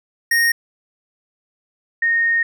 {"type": "tone pair in turn", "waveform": ["square", "sine"], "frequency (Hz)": [1858, 1849.9], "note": ["A#6", "A#6"], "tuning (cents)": [-6, -14], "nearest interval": "unison", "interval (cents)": 8, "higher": "first", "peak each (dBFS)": -14, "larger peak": "neither", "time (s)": [[0.31, 0.52], [2.02, 2.43]], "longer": "second", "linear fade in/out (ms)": 5, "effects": []}